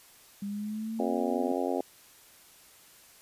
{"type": "linear sweep", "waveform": "sine", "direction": "up", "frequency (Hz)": [199.2, 252.2], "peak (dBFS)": -32, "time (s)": [0.42, 1.52], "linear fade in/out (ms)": 5}
{"type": "harmonic tone", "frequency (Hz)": 89.6, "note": "F2", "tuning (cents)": 45, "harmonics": [3, 4, 5, 6, 7, 8, 9], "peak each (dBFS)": [-33, -34, -35, -36, -36, -37, -38], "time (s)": [0.99, 1.81], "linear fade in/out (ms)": 5}
{"effects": ["white hiss -56 dBFS RMS until 3.21 s", "resampled to 32000 Hz"]}